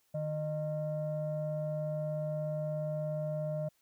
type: tone pair together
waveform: sine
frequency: 152.81 / 613 Hz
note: D#3 / D#5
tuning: -31 / -26 cents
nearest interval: 2 octaves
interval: 2405 cents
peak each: -34 / -34 dBFS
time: 0.14-3.69 s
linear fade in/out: 10 ms
effects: tanh soft clip ceiling -27 dBFS + white hiss -73 dBFS RMS until 3.81 s